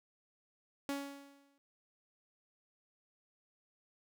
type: tone with exponential decay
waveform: sawtooth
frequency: 280 Hz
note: C#4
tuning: 18 cents sharp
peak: -30 dBFS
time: 0.89-1.58 s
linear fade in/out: 0 ms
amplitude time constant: 150 ms
effects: none